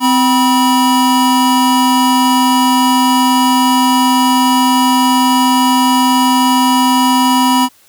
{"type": "tone pair together", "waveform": "square", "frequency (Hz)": [257.5, 974.7], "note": ["C4", "B5"], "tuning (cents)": [-28, -23], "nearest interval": "octave + major seventh", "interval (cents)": 2305, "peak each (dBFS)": -12, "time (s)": [0, 7.69], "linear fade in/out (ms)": 50, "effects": ["white hiss -48 dBFS RMS until 7.88 s"]}